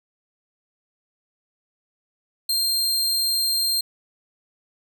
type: tone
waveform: sawtooth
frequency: 4186 Hz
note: C8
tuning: in tune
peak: -17 dBFS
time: 2.49-3.81 s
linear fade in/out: 5 ms
effects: none